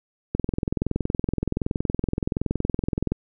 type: click train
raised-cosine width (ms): 3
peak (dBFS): -10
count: 60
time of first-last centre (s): 0.35-3.12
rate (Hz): 21.3
effects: none